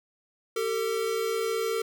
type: tone pair together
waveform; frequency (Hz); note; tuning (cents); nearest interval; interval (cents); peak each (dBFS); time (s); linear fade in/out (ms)
square; 391.4 / 451.2; G4 / A4; -3 / +44; major second; 247; -33 / -28; 0.56-1.82; 5
effects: none